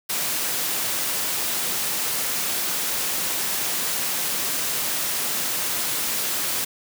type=high-pass noise; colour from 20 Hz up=white; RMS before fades=-25 dBFS; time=0.09-6.65 s; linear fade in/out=10 ms; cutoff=120 Hz; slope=12 dB/octave; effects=none